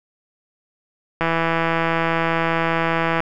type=click train; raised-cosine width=0.5 ms; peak=-5 dBFS; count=330; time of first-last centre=1.21-3.204 s; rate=165 Hz; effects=none